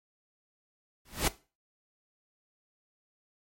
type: noise with exponential growth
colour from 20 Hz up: pink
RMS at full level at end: -22 dBFS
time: 1.05-1.28 s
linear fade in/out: 5 ms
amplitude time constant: 48 ms
effects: noise-tail reverb RT60 0.3 s tail -17 dB re dry + MP3 64 kbps